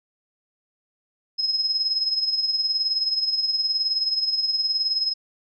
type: tone with tremolo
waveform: sine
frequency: 5130 Hz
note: E8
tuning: 48 cents flat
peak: -18 dBFS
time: 1.38-5.14 s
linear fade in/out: 20 ms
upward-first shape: sine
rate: 19 Hz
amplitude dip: 60%
effects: none